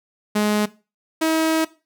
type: tone pair in turn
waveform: sawtooth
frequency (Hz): 210 / 320.1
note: G#3 / D#4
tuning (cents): +19 / +49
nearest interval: perfect fifth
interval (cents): 730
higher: second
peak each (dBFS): -13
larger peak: neither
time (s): 0.35-0.66 / 1.21-1.65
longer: second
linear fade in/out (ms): 10
effects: noise-tail reverb RT60 0.3 s tail -18 dB re dry